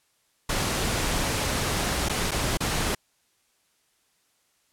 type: noise with dropouts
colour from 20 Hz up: pink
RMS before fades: -26 dBFS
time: 0.49-2.95 s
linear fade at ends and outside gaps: 5 ms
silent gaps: 2.087-2.095 / 2.31-2.316 / 2.573-2.604 s
effects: white hiss -68 dBFS RMS until 4.72 s + low-pass 11000 Hz 12 dB/octave